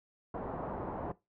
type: low-pass noise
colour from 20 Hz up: white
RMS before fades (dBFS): -39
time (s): 0.34-1.12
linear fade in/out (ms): 5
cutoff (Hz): 930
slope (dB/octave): 24
effects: noise-tail reverb RT60 0.2 s tail -18 dB re dry